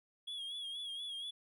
triangle tone with vibrato, 3322 Hz, G#7, in tune, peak -39 dBFS, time 0.27-1.31 s, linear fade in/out 10 ms, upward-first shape sine, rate 4.2 Hz, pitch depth 61 cents each way, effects none

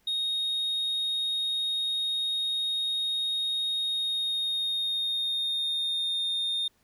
sine tone with pitch glide, 3729 to 3659 Hz, A#7 to A#7, 0 to -33 cents, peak -24 dBFS, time 0.07-6.68 s, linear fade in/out 5 ms, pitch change -33 cents, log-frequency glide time 3.78-6.22 s, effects tanh soft clip ceiling -25 dBFS + pink hiss -68 dBFS RMS until 6.83 s

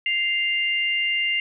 sine tone pair together, 2093 / 2795 Hz, C7 / F7, 0 / +1 cents, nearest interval perfect fourth, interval 501 cents, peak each -23 dBFS, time 0.06-1.4 s, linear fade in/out 2 ms, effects none

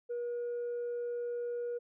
sine tone, 479.7 Hz, A#4, 50 cents sharp, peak -32 dBFS, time 0.09-1.79 s, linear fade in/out 20 ms, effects tanh soft clip ceiling -32 dBFS

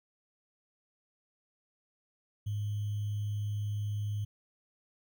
sine tone with sample-and-hold, 103.83 Hz, G#2, in tune, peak -31 dBFS, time 2.46-4.25 s, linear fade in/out 10 ms, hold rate 3150 Hz, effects none

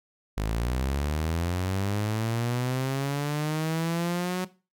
sawtooth linear sweep, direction up, 50.5 to 185 Hz, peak -22 dBFS, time 0.37-4.45 s, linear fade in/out 10 ms, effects noise-tail reverb RT60 0.3 s tail -17 dB re dry

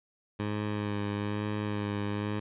15% pulse tone with vibrato, 103.83 Hz, G#2, in tune, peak -24 dBFS, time 0.39-2.4 s, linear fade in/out 10 ms, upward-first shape sine, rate 1.1 Hz, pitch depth 24 cents each way, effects resampled to 8000 Hz + 11-bit

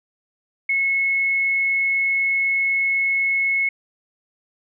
sine tone, 2186 Hz, C#7, 25 cents flat, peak -17 dBFS, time 0.69-3.69 s, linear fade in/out 5 ms, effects none

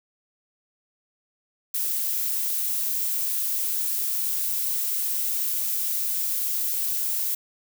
violet noise, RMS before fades -26 dBFS, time 1.74-7.35 s, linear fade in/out 5 ms, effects none

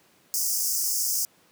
pink high-pass noise, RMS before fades -26 dBFS, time 0.34-1.25 s, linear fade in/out 0 ms, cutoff 5000 Hz, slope 96 dB/octave, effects pink hiss -60 dBFS RMS until 1.51 s + high-pass 150 Hz 12 dB/octave

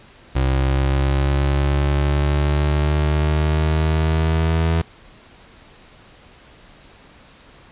30% pulse exponential sweep, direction up, 65.8 to 82.41 Hz, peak -13 dBFS, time 0.35-4.82 s, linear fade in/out 10 ms, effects pink hiss -47 dBFS RMS until 7.71 s + resampled to 8000 Hz

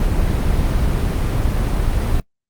brown noise, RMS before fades -17 dBFS, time 0-2.2 s, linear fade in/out 2 ms, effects noise-tail reverb RT60 0.1 s tail -23 dB re dry + Opus 32 kbps

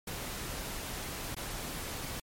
pink noise with dropouts, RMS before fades -39 dBFS, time 0.07-2.2 s, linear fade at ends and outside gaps 5 ms, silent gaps 1.348-1.365 s, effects MP3 64 kbps

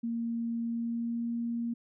sine tone with pitch glide, 232 to 234.3 Hz, A#3 to A#3, -8 to +9 cents, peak -30 dBFS, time 0.03-1.74 s, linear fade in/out 10 ms, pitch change +17 cents, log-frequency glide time 0.63-1.3 s, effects none

